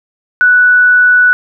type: tone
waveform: sine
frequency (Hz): 1480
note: F#6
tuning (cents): 0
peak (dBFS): -4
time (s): 0.41-1.33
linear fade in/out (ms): 0
effects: none